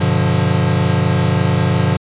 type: chord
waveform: square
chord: G dominant seventh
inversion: none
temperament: equal with one note detuned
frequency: 98 / 123.47 / 146.83 / 177.87 Hz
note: G2 / B2 / D3 / F3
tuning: 0 / 0 / 0 / +32 cents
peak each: -19 dBFS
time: 0-1.97 s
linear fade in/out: 10 ms
effects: resampled to 8000 Hz